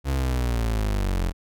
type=linear sweep; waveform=35% pulse; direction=down; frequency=69.3 to 42.13 Hz; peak=-20 dBFS; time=0.04-1.33 s; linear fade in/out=50 ms; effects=none